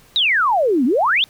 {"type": "exponential two-way sweep", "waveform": "sine", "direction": "down then up", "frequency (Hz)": [3951, 230, 3710], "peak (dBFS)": -13, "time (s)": [0.16, 1.24], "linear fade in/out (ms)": 0, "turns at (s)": 0.85, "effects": ["pink hiss -50 dBFS RMS until 1.29 s"]}